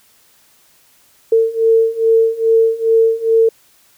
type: beating tone pair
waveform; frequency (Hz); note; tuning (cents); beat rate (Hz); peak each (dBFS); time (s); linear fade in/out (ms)
sine; 450 / 452.4; A4 / A4; +39 / +48; 2.4; -14 / -12; 1.32-3.49; 5
effects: white hiss -52 dBFS RMS until 3.97 s